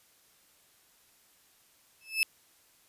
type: tone with exponential growth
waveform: 35% pulse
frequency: 2617 Hz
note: E7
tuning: 13 cents flat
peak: -19 dBFS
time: 2.01-2.23 s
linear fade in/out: 0 ms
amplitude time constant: 46 ms
effects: white hiss -64 dBFS RMS until 2.88 s + resampled to 32000 Hz